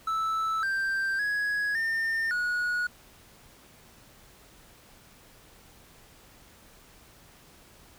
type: tone with pitch steps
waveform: triangle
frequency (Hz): 1314 / 1573 / 1669 / 1810 / 1455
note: E6 / G6 / G#6 / A6 / F#6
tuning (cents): -6 / +6 / +8 / +48 / -29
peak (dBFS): -24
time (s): 0.07-2.87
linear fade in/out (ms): 5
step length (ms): 560
effects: pink hiss -55 dBFS RMS until 7.98 s